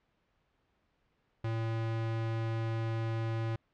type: tone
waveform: square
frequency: 113.1 Hz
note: A2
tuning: 48 cents sharp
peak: -32 dBFS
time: 1.44-3.56 s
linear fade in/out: 5 ms
effects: pink hiss -75 dBFS RMS until 3.73 s + low-pass 3000 Hz 12 dB/octave